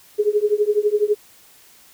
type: tone with tremolo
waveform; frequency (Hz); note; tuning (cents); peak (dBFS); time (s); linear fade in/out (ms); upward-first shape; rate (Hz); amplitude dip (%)
sine; 418; G#4; +11; -11; 0.18-1.15; 20; triangle; 12; 100
effects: white hiss -50 dBFS RMS until 1.93 s